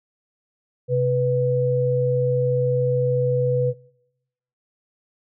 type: tone pair together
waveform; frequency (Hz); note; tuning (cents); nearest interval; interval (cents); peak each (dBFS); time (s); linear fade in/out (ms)
sine; 130.81 / 493.9; C3 / B4; 0 / 0; octave + major seventh; 2300; -21 / -19; 0.88-3.74; 50
effects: noise-tail reverb RT60 1.0 s tail -25 dB re dry